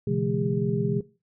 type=tone cluster; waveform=sine; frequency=125.6 / 143.4 / 169 / 212.5 / 405.4 Hz; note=B2 / D3 / E3 / G#3 / G#4; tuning=+30 / -41 / +43 / +40 / -42 cents; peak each=-29 dBFS; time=0.07-1.01 s; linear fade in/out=5 ms; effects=noise-tail reverb RT60 0.3 s tail -18 dB re dry